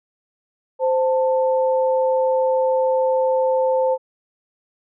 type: tone pair together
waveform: sine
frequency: 520 / 886.5 Hz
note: C5 / A5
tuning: -11 / +13 cents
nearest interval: major sixth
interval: 924 cents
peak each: -16 / -23 dBFS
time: 0.79-3.98 s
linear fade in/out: 50 ms
effects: none